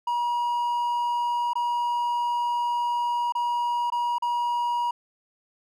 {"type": "tone with dropouts", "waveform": "triangle", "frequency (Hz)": 958, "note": "A#5", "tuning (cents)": 47, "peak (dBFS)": -21, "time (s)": [0.07, 4.91], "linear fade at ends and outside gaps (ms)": 5, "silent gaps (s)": [[1.534, 1.554], [3.323, 3.351], [3.902, 3.921], [4.184, 4.222]], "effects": []}